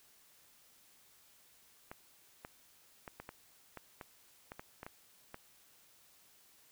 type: clicks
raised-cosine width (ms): 0.5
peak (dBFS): -30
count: 12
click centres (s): 1.915 / 2.449 / 3.078 / 3.2 / 3.291 / 3.773 / 4.012 / 4.519 / 4.595 / 4.831 / 4.865 / 5.344
effects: white hiss -65 dBFS RMS until 6.71 s